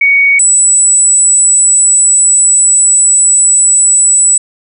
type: tone pair in turn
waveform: sine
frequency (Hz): 2237 / 7921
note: C#7 / B8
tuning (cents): +15 / +4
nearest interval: octave + minor seventh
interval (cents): 2189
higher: second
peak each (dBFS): -4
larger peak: neither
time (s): 0.01-0.39 / 0.39-4.38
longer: second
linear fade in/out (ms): 5
effects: none